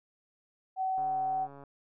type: tone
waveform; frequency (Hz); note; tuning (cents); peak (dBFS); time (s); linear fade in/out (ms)
sine; 757; F#5; +39; -28; 0.76-1.48; 50
type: click train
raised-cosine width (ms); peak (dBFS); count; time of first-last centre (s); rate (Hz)
1; -36; 93; 0.98-1.637; 140
effects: none